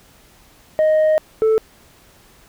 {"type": "tone pair in turn", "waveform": "sine", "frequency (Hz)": [622.3, 440], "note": ["D#5", "A4"], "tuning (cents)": [0, 0], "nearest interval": "tritone", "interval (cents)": 600, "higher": "first", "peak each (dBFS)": -9, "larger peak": "neither", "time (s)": [[0.79, 1.18], [1.42, 1.58]], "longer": "first", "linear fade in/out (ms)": 0, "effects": ["tanh soft clip ceiling -11 dBFS", "pink hiss -50 dBFS RMS until 2.48 s"]}